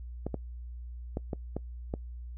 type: clicks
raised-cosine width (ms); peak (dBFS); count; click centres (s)
2; -19; 6; 0.266 / 0.343 / 1.171 / 1.332 / 1.566 / 1.939
effects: noise-tail reverb RT60 0.1 s tail -23 dB re dry + added 60 Hz sine -39 dBFS peak until 2.37 s